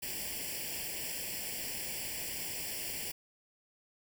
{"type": "noise with comb filter", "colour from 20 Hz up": "white", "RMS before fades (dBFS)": -39, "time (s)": [0.02, 3.12], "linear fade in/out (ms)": 10, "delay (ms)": 0.39, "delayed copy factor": 0.95, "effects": []}